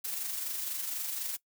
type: noise with amplitude modulation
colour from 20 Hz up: blue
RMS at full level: -34 dBFS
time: 0.04-1.37 s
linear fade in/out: 10 ms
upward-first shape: sine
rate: 24 Hz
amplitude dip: 40%
effects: noise-tail reverb RT60 0.1 s tail -20 dB re dry